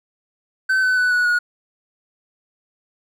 triangle tone with pitch steps, 1532 / 1510.9 / 1490.1 / 1469.6 / 1449.4 Hz, G6 / F#6 / F#6 / F#6 / F#6, -40 / +36 / +12 / -12 / -36 cents, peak -13 dBFS, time 0.69-1.39 s, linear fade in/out 10 ms, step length 140 ms, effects none

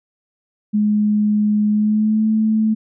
sine tone with pitch glide, 210 to 218.2 Hz, G#3 to A3, +19 to -14 cents, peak -13 dBFS, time 0.73-2.75 s, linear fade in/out 20 ms, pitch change +67 cents, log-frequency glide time 1.7-2.27 s, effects none

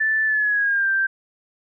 sine tone with pitch glide, 1757 to 1574.4 Hz, A6 to G6, -3 to +7 cents, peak -17 dBFS, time 0-1.07 s, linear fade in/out 10 ms, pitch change -190 cents, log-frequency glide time 0.25-0.89 s, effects none

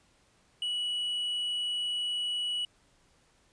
triangle tone, 2937 Hz, F#7, 13 cents flat, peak -28 dBFS, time 0.62-2.65 s, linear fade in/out 2 ms, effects pink hiss -66 dBFS RMS until 3.52 s + resampled to 22050 Hz

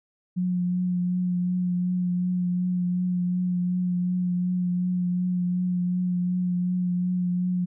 sine tone with vibrato, 179.6 Hz, F3, 49 cents sharp, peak -22 dBFS, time 0.36-7.66 s, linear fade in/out 20 ms, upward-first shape triangle, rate 2.7 Hz, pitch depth 21 cents each way, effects none

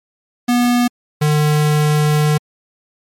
square tone pair in turn, 243.1 / 150.5 Hz, B3 / D3, -27 / +43 cents, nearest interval minor sixth, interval 830 cents, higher first, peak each -12 dBFS, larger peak neither, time 0.48-0.88 / 1.21-2.38 s, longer second, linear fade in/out 10 ms, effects MP3 64 kbps

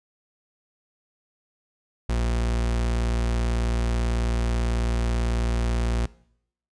40% pulse tone, 58.27 Hz, A#1, in tune, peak -21 dBFS, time 2.09-6.06 s, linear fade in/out 5 ms, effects noise-tail reverb RT60 0.7 s tail -21 dB re dry + resampled to 22050 Hz

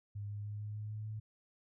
sine tone with pitch steps, 102.3 / 103.25 / 104.21 / 105.18 / 106.15 / 107.14 / 108.13 Hz, G#2 / G#2 / G#2 / G#2 / G#2 / A2 / A2, -26 / -10 / +6 / +22 / +38 / -46 / -30 cents, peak -39 dBFS, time 0.15-1.2 s, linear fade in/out 10 ms, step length 150 ms, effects none

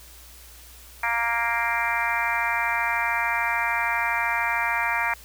harmonic tone with a mistuned harmonic, 233.1 Hz, A#3, in tune, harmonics 3 / 4 / 5 / 6 / 7 / 8 / 9 / 10, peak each -33 / -27 / -33 / -32 / -30 / -31 / -30 / -29 dBFS, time 1.03-5.14 s, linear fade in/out 5 ms, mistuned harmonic 10, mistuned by +23 cents, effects added 60 Hz sine -48 dBFS peak until 5.24 s + white hiss -48 dBFS RMS until 5.24 s

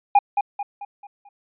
triangle tone with echo, 812 Hz, G#5, 39 cents flat, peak -8 dBFS, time 0.15-0.19 s, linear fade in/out 5 ms, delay 220 ms, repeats 5, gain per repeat -7 dB, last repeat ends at 1.29 s, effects resampled to 8000 Hz

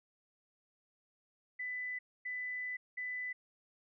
sine tone bursts at uneven times, 1997 Hz, B6, 19 cents sharp, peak -37 dBFS, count 3, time 1.59-1.99 / 2.25-2.77 / 2.97-3.33 s, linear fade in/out 10 ms, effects none

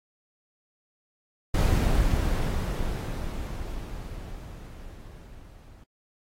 brown noise with level ramp, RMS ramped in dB -20 to -49 dBFS, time 1.54-5.84 s, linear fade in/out 5 ms, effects AAC 48 kbps

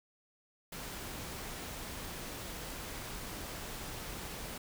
pink noise, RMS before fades -43 dBFS, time 0.72-4.58 s, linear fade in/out 5 ms, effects none

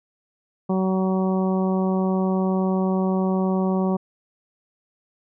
harmonic tone, 188.3 Hz, F#3, 31 cents sharp, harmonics 1 / 2 / 3 / 4 / 5 / 6, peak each -20 / -26 / -30 / -32 / -34 / -36 dBFS, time 0.69-3.97 s, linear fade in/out 10 ms, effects none

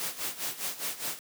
white noise with tremolo, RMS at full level -32 dBFS, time 0-1.19 s, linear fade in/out 0 ms, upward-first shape sine, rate 4.9 Hz, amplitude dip 80%, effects high-pass 150 Hz 12 dB/octave

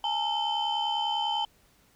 sine tone cluster, 834 / 904 / 3073 Hz, G#5 / A5 / G7, +7 / +47 / -35 cents, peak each -29 dBFS, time 0.04-1.45 s, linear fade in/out 2 ms, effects tanh soft clip ceiling -21 dBFS + pink hiss -63 dBFS RMS until 1.95 s

